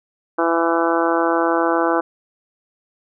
harmonic tone, 167 Hz, E3, 23 cents sharp, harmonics 2 / 3 / 4 / 5 / 6 / 7 / 8 / 9, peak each -20 / -22 / -23 / -24 / -25 / -25 / -26 / -27 dBFS, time 0.38-2.01 s, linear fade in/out 10 ms, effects none

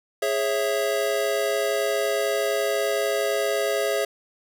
square chord, C# minor, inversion second, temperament equal with one note detuned, 415.3 / 548 / 659.3 Hz, G#4 / C#5 / E5, 0 / -20 / 0 cents, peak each -27 dBFS, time 0.22-4.05 s, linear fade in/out 5 ms, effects none

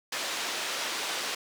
white band-pass noise, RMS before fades -33 dBFS, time 0.12-1.35 s, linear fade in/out 5 ms, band 330 to 4900 Hz, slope 12 dB/octave, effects none

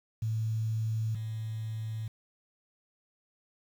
sine tone pair in turn, 110.9 / 110.43 Hz, A2 / A2, +14 / +7 cents, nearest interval unison, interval 7 cents, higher first, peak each -28 / -33 dBFS, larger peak first, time 0.22-1.15 / 1.15-2.08 s, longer neither, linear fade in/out 5 ms, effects 9-bit

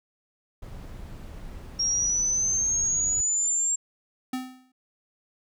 brown noise, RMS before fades -40 dBFS, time 0.62-3.21 s, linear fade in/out 5 ms
sine linear sweep, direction up, 5570 to 7459 Hz, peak -22 dBFS, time 1.79-3.76 s, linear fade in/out 10 ms
square tone with exponential decay, 256.5 Hz, C4, 34 cents flat, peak -26 dBFS, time 4.33-4.72 s, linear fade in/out 5 ms, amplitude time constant 84 ms
effects none

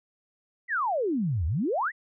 sine exponential two-way sweep, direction down then up, 2052 to 72.6 to 2052 Hz, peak -24 dBFS, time 0.68-1.92 s, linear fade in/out 50 ms, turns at 1.46 s, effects none

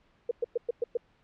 sine tone bursts, 475.1 Hz, A#4, 33 cents sharp, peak -24 dBFS, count 6, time 0.29-0.972 s, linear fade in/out 5 ms, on 22 ms, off 110 ms, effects pink hiss -66 dBFS RMS until 1.23 s + low-pass 3000 Hz 12 dB/octave

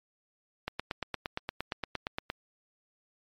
click train, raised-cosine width 0.3 ms, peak -16 dBFS, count 15, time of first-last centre 0.68-2.3 s, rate 8.64 Hz, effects MP3 64 kbps

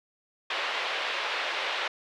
white band-pass noise, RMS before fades -31 dBFS, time 0.5-1.88 s, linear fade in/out 5 ms, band 450 to 3400 Hz, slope 24 dB/octave, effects none

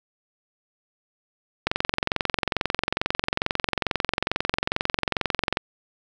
click train, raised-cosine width 0.3 ms, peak -5 dBFS, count 88, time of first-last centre 1.67-5.571 s, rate 22.3 Hz, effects none

